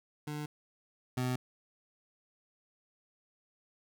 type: tone pair in turn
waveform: 25% pulse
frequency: 149.4 / 126.32 Hz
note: D3 / B2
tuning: +30 / +39 cents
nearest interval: minor third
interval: 291 cents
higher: first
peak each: -33 / -27 dBFS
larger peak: second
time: 0.27-0.46 / 1.17-1.36 s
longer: neither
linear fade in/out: 5 ms
effects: none